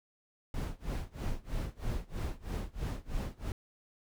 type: noise with tremolo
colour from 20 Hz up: brown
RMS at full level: -33 dBFS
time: 0.54-3.52 s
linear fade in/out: 2 ms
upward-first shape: sine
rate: 3.1 Hz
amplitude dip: 95%
effects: none